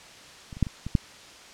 clicks, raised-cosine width 5 ms, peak -27 / -27 / -8 / -22 / -20 / -7 dBFS, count 6, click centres 0.528 / 0.569 / 0.627 / 0.668 / 0.866 / 0.952 s, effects white hiss -47 dBFS RMS until 1.53 s + low-pass 6000 Hz 12 dB/octave

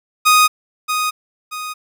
sawtooth tone with echo, 1244.5 Hz, D#6, in tune, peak -5 dBFS, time 0.25-0.48 s, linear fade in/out 20 ms, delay 630 ms, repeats 2, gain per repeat -8 dB, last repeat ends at 1.74 s, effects none

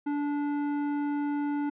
sine tone with tanh clipping, 290.2 Hz, D4, 21 cents flat, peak -29 dBFS, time 0.06-1.7 s, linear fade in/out 10 ms, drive 15 dB, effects low-pass 2000 Hz 12 dB/octave

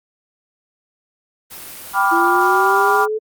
white noise, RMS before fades -34 dBFS, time 1.5-3.06 s, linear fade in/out 20 ms
sine chord, G dominant seventh, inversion none, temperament equal with one note detuned, 784 / 987.8 / 1174.7 / 1407.4 Hz, G5 / B5 / D6 / F6, 0 / 0 / 0 / +13 cents, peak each -18 dBFS, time 1.93-3.08 s, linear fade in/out 50 ms
sine exponential sweep, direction up, 333.9 to 438.6 Hz, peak -18 dBFS, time 2.11-3.19 s, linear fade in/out 20 ms
effects Opus 32 kbps

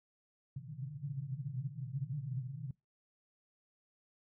white band-pass noise, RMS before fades -41 dBFS, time 0.56-2.71 s, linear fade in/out 5 ms, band 120 to 150 Hz, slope 96 dB/octave, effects noise-tail reverb RT60 0.2 s tail -23 dB re dry

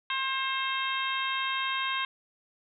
harmonic tone, 532 Hz, C5, 29 cents sharp, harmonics 2 / 3 / 4 / 5 / 6 / 7, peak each -32 / -35 / -36 / -36 / -36 / -37 dBFS, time 0.1-2.05 s, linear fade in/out 2 ms, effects none

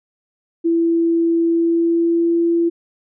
sine tone with pitch glide, 333.9 to 338 Hz, E4 to E4, +22 to +43 cents, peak -13 dBFS, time 0.64-2.7 s, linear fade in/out 20 ms, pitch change +21 cents, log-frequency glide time 1.46-2.41 s, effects none

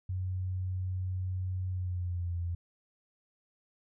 sine tone with pitch glide, 92.5 to 86.31 Hz, F#2 to F2, 0 to -20 cents, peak -31 dBFS, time 0.09-2.55 s, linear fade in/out 5 ms, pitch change -120 cents, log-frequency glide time 1.69-2.37 s, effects none

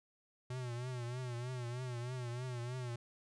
square tone with vibrato, 123.47 Hz, B2, in tune, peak -40 dBFS, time 0.5-2.96 s, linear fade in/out 5 ms, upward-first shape triangle, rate 3.2 Hz, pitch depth 88 cents each way, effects resampled to 22050 Hz

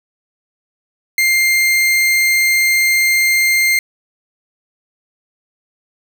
40% pulse tone, 2105 Hz, C7, 10 cents sharp, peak -10 dBFS, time 1.18-3.79 s, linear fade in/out 2 ms, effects none

